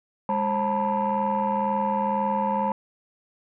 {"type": "tone cluster", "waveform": "sine", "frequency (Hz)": [205.5, 535, 888, 970], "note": ["G#3", "C5", "A5", "B5"], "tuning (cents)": [-18, 38, 16, -31], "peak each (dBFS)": [-27, -28, -24, -27], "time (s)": [0.29, 2.72], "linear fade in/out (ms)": 2, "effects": ["tanh soft clip ceiling -16 dBFS"]}